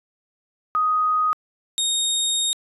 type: tone pair in turn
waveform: sine / 25% pulse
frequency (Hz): 1249 / 3716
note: D#6 / A#7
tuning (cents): +6 / -6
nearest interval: octave + perfect fifth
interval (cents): 1888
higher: second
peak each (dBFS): -17 / -16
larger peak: second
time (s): 0.75-1.33 / 1.78-2.53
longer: second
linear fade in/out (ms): 0
effects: resampled to 32000 Hz